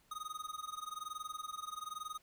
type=tone with amplitude modulation; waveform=square; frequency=1244.5 Hz; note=D#6; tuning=in tune; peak=-39 dBFS; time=0.11-2.18 s; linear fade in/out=5 ms; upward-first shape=sine; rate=21.1 Hz; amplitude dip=90%; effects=pink hiss -70 dBFS RMS until 2.22 s